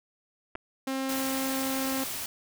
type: clicks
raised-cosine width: 0.5 ms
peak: -22 dBFS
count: 2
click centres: 0.553 / 0.556 s
type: tone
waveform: sawtooth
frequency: 266.4 Hz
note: C4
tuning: 31 cents sharp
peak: -25 dBFS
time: 0.87-2.04 s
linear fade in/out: 5 ms
type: noise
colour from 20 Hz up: white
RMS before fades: -35 dBFS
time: 1.09-2.26 s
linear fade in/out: 2 ms
effects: none